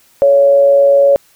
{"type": "tone with frequency modulation", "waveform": "sine", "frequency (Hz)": 559, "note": "C#5", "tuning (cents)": 14, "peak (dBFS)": -5, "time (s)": [0.22, 1.16], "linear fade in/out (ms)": 0, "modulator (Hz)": 124, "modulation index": 0.28, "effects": ["white hiss -50 dBFS RMS until 1.35 s"]}